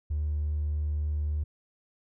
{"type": "tone with hard clipping", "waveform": "sine", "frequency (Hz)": 75.3, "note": "D2", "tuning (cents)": 44, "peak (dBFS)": -27, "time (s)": [0.1, 1.44], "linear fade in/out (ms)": 10, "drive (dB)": 1, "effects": []}